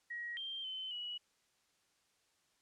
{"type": "tone with pitch steps", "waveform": "sine", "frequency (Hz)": [1900, 3166, 3062, 2928], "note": ["A#6", "G7", "G7", "F#7"], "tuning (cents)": [33, 17, -41, -19], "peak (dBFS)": -40, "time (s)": [0.1, 1.18], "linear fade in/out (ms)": 10, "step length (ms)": 270, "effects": ["white hiss -75 dBFS RMS until 2.61 s", "low-pass 8000 Hz 12 dB/octave"]}